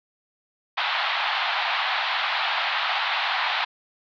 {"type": "band-pass noise", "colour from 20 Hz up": "pink", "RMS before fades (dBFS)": -25, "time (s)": [0.77, 3.65], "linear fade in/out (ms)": 10, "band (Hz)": [730, 4100], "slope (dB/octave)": 48, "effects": []}